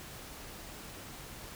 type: silence
effects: pink hiss -47 dBFS RMS until 1.55 s